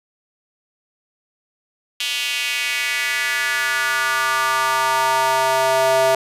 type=tone with high-pass filter sweep; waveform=square; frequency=131.8 Hz; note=C3; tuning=13 cents sharp; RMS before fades=-19 dBFS; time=2-6.15 s; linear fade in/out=2 ms; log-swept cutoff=3000 to 620 Hz; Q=3.1; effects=resampled to 32000 Hz